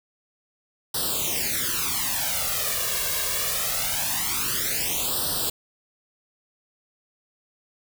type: noise with flanger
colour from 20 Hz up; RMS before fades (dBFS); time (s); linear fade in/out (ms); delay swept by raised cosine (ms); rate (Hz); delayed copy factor
white; -26; 0.94-5.5; 5; 0.22 to 1.82; 0.23; +0.95
effects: none